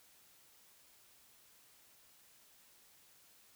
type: silence
effects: white hiss -65 dBFS RMS until 3.55 s